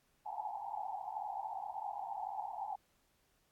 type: band-pass noise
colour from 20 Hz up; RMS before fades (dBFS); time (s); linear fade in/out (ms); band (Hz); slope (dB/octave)
pink; -42; 0.25-2.76; 10; 750 to 890; 96
effects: pink hiss -75 dBFS RMS until 3.51 s + AAC 64 kbps